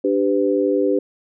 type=chord; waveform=sine; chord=G major; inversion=second; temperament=equal with one note detuned; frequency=293.7 / 392 / 503.1 Hz; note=D4 / G4 / B4; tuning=0 / 0 / +32 cents; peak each=-20 / -19 / -20 dBFS; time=0.04-0.99 s; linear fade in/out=5 ms; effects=none